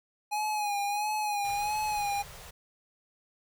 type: tone with vibrato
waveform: square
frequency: 830.6 Hz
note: G#5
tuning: in tune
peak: -29 dBFS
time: 0.31-2.23 s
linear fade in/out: 20 ms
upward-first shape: sine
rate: 1.5 Hz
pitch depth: 50 cents each way
type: band-stop noise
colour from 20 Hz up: pink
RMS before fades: -47 dBFS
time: 1.44-2.51 s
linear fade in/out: 10 ms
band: 170 to 420 Hz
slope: 48 dB/octave
effects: none